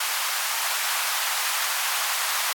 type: high-pass noise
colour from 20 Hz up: pink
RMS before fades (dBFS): -26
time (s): 0-2.53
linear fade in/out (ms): 5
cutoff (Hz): 880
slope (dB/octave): 24
effects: AAC 64 kbps